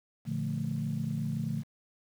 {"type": "chord", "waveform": "sine", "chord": "Bb major seventh", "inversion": "none", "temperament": "equal", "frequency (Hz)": [116.54, 146.83, 174.61, 220], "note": ["Bb2", "D3", "F3", "A3"], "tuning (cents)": [0, 0, 0, 0], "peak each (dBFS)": [-37, -33, -37, -35], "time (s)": [0.25, 1.64], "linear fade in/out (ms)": 50, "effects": ["tanh soft clip ceiling -21 dBFS", "9-bit"]}